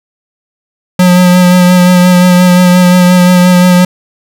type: tone with vibrato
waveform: square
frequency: 180 Hz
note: F#3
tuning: 47 cents flat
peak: -3 dBFS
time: 0.99-3.85 s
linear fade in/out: 5 ms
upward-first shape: sine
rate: 5.7 Hz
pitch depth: 19 cents each way
effects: none